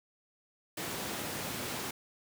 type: high-pass noise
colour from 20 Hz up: pink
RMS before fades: -38 dBFS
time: 0.77-1.91 s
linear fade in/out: 5 ms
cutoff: 130 Hz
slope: 12 dB/octave
effects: none